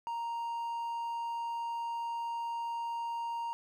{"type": "tone", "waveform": "triangle", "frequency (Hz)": 932.3, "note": "A#5", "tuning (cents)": 0, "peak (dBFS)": -32, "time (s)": [0.07, 3.53], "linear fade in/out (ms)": 0, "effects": []}